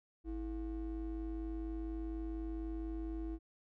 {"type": "ring-modulated tone", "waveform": "triangle", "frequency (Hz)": 189.1, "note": "F#3", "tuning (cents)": 38, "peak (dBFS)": -33, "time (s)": [0.24, 3.39], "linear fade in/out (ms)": 50, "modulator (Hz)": 137, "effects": []}